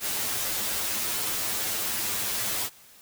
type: noise with comb filter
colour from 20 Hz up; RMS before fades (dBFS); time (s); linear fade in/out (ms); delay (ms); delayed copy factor
white; -29; 0-2.7; 50; 9.3; +1
effects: white hiss -53 dBFS RMS until 3.01 s